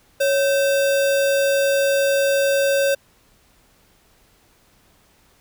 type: tone with sample-and-hold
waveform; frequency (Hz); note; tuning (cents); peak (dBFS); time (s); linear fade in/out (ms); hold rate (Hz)
sine; 554.4; C#5; 0; -15; 0.2-2.95; 10; 2100
effects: pink hiss -57 dBFS RMS until 5.4 s